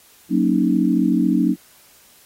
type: chord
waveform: sine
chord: D# minor seventh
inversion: first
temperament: equal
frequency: 185 / 233.1 / 277.2 / 311.1 Hz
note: F#3 / A#3 / C#4 / D#4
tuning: 0 / 0 / 0 / 0 cents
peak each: -20 dBFS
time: 0.29-1.56 s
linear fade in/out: 50 ms
effects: white hiss -51 dBFS RMS until 2.25 s + AAC 48 kbps